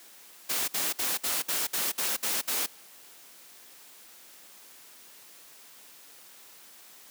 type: noise bursts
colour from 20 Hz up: white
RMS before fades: -29 dBFS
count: 9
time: 0.49-2.664 s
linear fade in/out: 10 ms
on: 190 ms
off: 58 ms
effects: white hiss -52 dBFS RMS until 7.1 s + high-pass 200 Hz 12 dB/octave